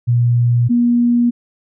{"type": "tone pair in turn", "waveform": "sine", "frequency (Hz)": [120, 239.4], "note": ["B2", "A#3"], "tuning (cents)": [-49, 46], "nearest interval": "octave", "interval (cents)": 1195, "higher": "second", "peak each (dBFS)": -10, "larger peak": "neither", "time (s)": [[0.07, 0.69], [0.69, 1.31]], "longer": "neither", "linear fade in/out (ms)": 20, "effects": []}